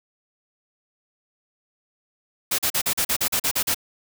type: noise bursts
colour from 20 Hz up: white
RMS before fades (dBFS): -22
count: 11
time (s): 2.51-3.746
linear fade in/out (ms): 10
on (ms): 76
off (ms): 40
effects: none